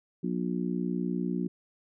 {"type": "harmonic tone", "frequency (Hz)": 60, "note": "B1", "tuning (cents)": -49, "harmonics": [3, 4, 5, 6], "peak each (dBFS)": [-31, -33, -35, -37], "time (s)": [0.23, 1.48], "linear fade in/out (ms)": 10, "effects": []}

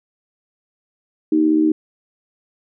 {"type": "tone with amplitude modulation", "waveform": "sine", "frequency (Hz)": 311.1, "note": "D#4", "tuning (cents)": 0, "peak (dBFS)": -9, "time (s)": [1.32, 1.72], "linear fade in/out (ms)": 5, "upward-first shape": "sine", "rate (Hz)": 76.5, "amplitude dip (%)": 70, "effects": []}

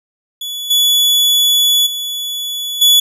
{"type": "tone with level steps", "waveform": "40% pulse", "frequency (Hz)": 3420, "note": "A7", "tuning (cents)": -50, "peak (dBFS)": [-20, -8, -18, -5], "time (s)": [0.41, 3], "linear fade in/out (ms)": 5, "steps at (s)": [0.7, 1.86, 2.81], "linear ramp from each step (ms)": 10, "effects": []}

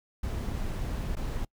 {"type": "noise with dropouts", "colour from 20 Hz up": "brown", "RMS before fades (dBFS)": -32, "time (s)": [0.23, 1.45], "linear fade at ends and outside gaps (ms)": 5, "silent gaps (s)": [1.154, 1.167], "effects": ["noise-tail reverb RT60 0.1 s tail -25 dB re dry"]}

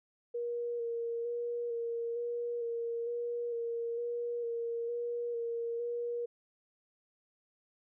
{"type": "tone with vibrato", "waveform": "sine", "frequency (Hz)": 471.2, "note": "A#4", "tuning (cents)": 19, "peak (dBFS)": -33, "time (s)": [0.34, 6.26], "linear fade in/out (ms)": 10, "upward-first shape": "square", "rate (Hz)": 1.1, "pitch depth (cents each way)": 18, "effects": []}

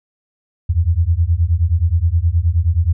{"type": "beating tone pair", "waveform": "sine", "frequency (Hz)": [79.8, 89.3], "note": ["D#2", "F2"], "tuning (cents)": [44, 39], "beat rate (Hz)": 9.5, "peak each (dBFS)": -15, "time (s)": [0.69, 2.93], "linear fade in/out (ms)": 10, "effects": []}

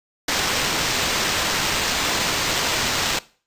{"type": "noise with sample-and-hold", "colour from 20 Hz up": "violet", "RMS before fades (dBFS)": -22, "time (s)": [0.28, 3.19], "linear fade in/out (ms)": 5, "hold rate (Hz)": 11025, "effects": ["noise-tail reverb RT60 0.4 s tail -20 dB re dry", "resampled to 32000 Hz"]}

